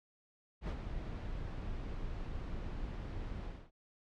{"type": "noise with ADSR envelope", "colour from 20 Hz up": "brown", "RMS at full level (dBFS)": -34, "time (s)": [0.61, 3.71], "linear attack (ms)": 78, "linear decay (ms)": 56, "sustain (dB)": -7, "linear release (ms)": 260, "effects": ["low-pass 4000 Hz 12 dB/octave"]}